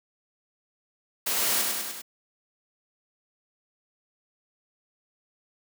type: noise with echo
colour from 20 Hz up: white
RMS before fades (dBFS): -27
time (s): 1.26-1.62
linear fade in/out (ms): 10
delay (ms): 100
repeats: 4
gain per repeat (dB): -3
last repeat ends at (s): 2.02
effects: high-pass 200 Hz 12 dB/octave